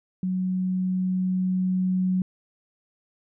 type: tone with level ramp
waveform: sine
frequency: 185 Hz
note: F#3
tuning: in tune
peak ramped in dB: -23 to -20 dBFS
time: 0.23-2.22 s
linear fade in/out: 2 ms
effects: none